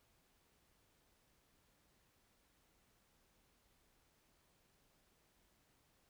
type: silence
effects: pink hiss -75 dBFS RMS until 6.09 s